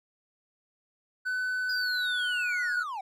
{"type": "tone with pitch glide", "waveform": "triangle", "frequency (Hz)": [1505, 1458.8], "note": ["F#6", "F#6"], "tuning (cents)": [29, -25], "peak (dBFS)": -26, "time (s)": [1.25, 2.84], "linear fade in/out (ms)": 20, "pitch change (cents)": -54, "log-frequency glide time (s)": [1.6, 2.57]}
{"type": "linear sweep", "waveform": "triangle", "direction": "down", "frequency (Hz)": [4953, 735], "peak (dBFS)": -31, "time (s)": [1.69, 3.01], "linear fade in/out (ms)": 5}
{"effects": []}